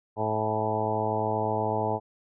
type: harmonic tone with a mistuned harmonic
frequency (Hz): 108.3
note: A2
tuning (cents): -27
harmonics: 1 / 2 / 3 / 4 / 5 / 6 / 7 / 8 / 9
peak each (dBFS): -33 / -36 / -37 / -32 / -35 / -32 / -33 / -31 / -37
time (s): 0.16-2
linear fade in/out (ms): 50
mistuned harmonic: 7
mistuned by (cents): +35
effects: none